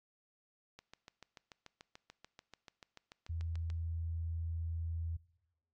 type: click train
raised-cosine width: 0.2 ms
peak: -34 dBFS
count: 21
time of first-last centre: 0.79-3.701 s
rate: 6.87 Hz
type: tone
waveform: sine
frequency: 82.7 Hz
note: E2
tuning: 6 cents sharp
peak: -36 dBFS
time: 3.29-5.17 s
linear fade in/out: 10 ms
effects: noise-tail reverb RT60 0.9 s tail -21 dB re dry + AAC 64 kbps